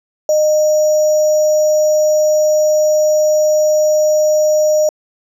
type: tone with sample-and-hold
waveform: sine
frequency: 612 Hz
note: D#5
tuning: 29 cents flat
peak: -9 dBFS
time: 0.29-4.89 s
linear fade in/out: 2 ms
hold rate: 6300 Hz
effects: low-pass 11000 Hz 12 dB/octave